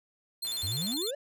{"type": "tone with vibrato", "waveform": "sawtooth", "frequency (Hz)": 3852, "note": "B7", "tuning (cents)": -44, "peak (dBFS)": -29, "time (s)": [0.42, 1.11], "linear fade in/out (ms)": 10, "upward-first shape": "square", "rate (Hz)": 10, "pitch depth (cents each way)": 150}
{"type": "click train", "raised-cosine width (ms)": 0.2, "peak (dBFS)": -31, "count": 56, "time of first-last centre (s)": [0.45, 0.937], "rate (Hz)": 113}
{"type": "exponential sweep", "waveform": "triangle", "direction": "up", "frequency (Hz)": [82.41, 599], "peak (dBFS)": -31, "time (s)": [0.63, 1.15], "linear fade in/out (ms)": 5}
{"effects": []}